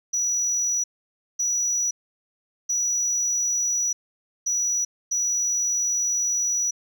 sine tone bursts at uneven times, 5870 Hz, F#8, 15 cents flat, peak -19 dBFS, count 5, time 0.13-0.84 / 1.39-1.91 / 2.69-3.93 / 4.46-4.85 / 5.11-6.71 s, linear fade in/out 10 ms, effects tanh soft clip ceiling -19 dBFS + 10-bit

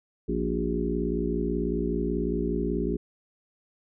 harmonic tone with a mistuned harmonic, 58.27 Hz, A#1, in tune, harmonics 1 / 3 / 4 / 5 / 6 / 7, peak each -32 / -32 / -32 / -32 / -32 / -32 dBFS, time 0.28-2.97 s, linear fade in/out 10 ms, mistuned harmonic 6, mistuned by +64 cents, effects none

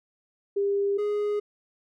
sine / triangle tone pair in turn, 400.6 / 415 Hz, G4 / G#4, +38 / -1 cents, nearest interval minor second, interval 61 cents, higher second, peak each -22 / -22 dBFS, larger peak neither, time 0.56-0.98 / 0.98-1.4 s, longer neither, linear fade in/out 10 ms, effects none

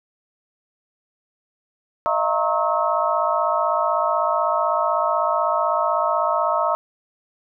sine tone cluster, 621 / 677 / 929 / 1086 / 1289 Hz, D#5 / E5 / A#5 / C#6 / E6, -3 / +46 / -6 / -36 / -39 cents, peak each -24 dBFS, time 2.06-6.75 s, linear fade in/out 0 ms, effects none

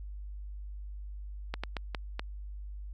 slowing click train, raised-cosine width 0.3 ms, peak -18 dBFS, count 5, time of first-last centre 1.54-2.195 s, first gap 96 ms, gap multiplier 1.37, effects added 50 Hz sine -39 dBFS peak until 2.93 s

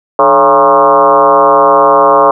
sine tone with frequency modulation, 816 Hz, G#5, 31 cents flat, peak -3 dBFS, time 0.19-2.31 s, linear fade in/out 2 ms, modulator 129 Hz, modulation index 3, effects none

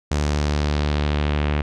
sawtooth tone with low-pass filter sweep, 73.9 Hz, D2, 11 cents sharp, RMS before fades -21 dBFS, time 0.11-1.62 s, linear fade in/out 5 ms, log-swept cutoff 7000 to 2600 Hz, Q 1.6, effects none

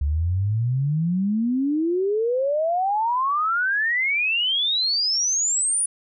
sine exponential sweep, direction up, 69.3 to 9840 Hz, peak -19 dBFS, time 0.01-5.86 s, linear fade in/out 5 ms, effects none

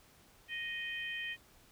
harmonic tone, 622.3 Hz, D#5, in tune, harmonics 3 / 4 / 5, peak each -40 / -42 / -44 dBFS, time 0.48-1.37 s, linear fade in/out 50 ms, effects pink hiss -63 dBFS RMS until 1.71 s

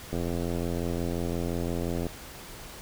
click train, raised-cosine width 2 ms, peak -18 dBFS, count 167, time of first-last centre 0.13-2.067 s, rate 85.7 Hz, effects pink hiss -44 dBFS RMS until 2.81 s

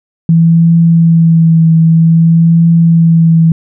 sine tone with vibrato, 164.81 Hz, E3, in tune, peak -3 dBFS, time 0.29-3.52 s, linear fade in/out 2 ms, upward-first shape triangle, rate 0.52 Hz, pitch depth 26 cents each way, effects none

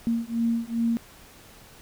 sine beating tone pair, 230.1 / 232.6 Hz, A#3 / A#3, -22 / -4 cents, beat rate 2.5 Hz, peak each -26 dBFS, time 0.07-0.97 s, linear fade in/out 0 ms, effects pink hiss -50 dBFS RMS until 1.81 s

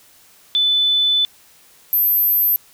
sine tone pair in turn, 3500 / 12308 Hz, A7 / G9, -10 / -33 cents, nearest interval octave + minor seventh, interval 2177 cents, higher second, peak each -13 dBFS, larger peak neither, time 0.55-1.25 / 1.93-2.56 s, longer first, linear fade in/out 0 ms, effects white hiss -50 dBFS RMS until 2.73 s

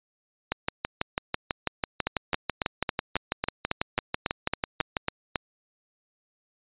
two click trains, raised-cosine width 0.3 ms, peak -9 / -9 dBFS, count 13 / 28, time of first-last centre 2.07-5.358 / 0.52-4.968 s, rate 3.65 / 6.07 Hz, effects resampled to 8000 Hz

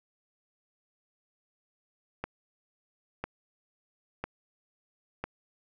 click train, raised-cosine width 0.5 ms, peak -18 dBFS, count 4, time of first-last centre 2.24-5.24 s, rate 1 Hz, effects none

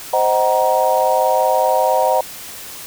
sine chord, C half-diminished seventh, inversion none, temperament just, 523.3 / 627.9 / 753.5 / 941.9 Hz, C5 / Eb5 / Gb5 / Bb5, 0 / +16 / +31 / +18 cents, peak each -18 dBFS, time 0.13-2.21 s, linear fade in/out 5 ms, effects white hiss -33 dBFS RMS until 2.86 s

